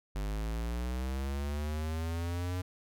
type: linear sweep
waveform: square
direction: up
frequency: 49 to 91.7 Hz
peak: -33 dBFS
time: 0.15-2.62 s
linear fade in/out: 10 ms
effects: none